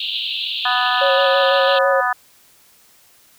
pink band-pass noise, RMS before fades -24 dBFS, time 0-1.79 s, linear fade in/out 5 ms, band 2700 to 4100 Hz, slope 96 dB/octave
harmonic tone, 247.8 Hz, B3, 6 cents sharp, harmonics 3 / 4 / 5 / 6 / 7, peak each -22 / -23 / -21 / -24 / -23 dBFS, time 0.65-2.13 s, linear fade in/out 5 ms
sine tone with vibrato, 547 Hz, C#5, 23 cents flat, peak -15 dBFS, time 1.01-2.01 s, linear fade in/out 10 ms, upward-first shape square, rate 6 Hz, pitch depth 21 cents each way
effects white hiss -52 dBFS RMS until 3.38 s

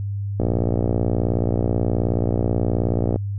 click train, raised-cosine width 2 ms, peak -8 dBFS, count 163, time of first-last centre 0.4-3.16 s, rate 58.7 Hz, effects added 100 Hz sine -23 dBFS peak until 3.38 s

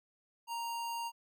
square tone, 932.3 Hz, A#5, in tune, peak -37 dBFS, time 0.47-1.12 s, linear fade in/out 50 ms, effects none

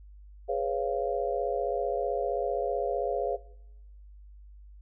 sine chord, C# dominant seventh, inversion second, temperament just, 415.8 / 498.9 / 554.4 / 693 Hz, G#4 / B4 / C#5 / E#5, +2 / +17 / 0 / -14 cents, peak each -32 dBFS, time 0.48-3.37 s, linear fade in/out 20 ms, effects noise-tail reverb RT60 0.9 s tail -20 dB re dry + added 50 Hz sine -47 dBFS peak until 4.81 s

